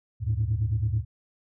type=tone cluster; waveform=sine; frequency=75.9 / 104.4 / 113.6 Hz; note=D#2 / G#2 / A#2; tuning=-42 / +10 / -44 cents; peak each=-30 / -25 / -26 dBFS; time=0.2-1.05 s; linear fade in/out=50 ms; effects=tanh soft clip ceiling -17 dBFS